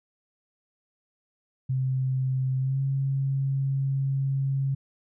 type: tone with pitch glide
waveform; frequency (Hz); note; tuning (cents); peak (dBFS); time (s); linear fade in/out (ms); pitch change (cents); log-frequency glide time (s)
sine; 130.81 to 136.13; C3 to C#3; 0 to -31; -23; 1.69-4.75; 10; +69; 2.59-2.8
effects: none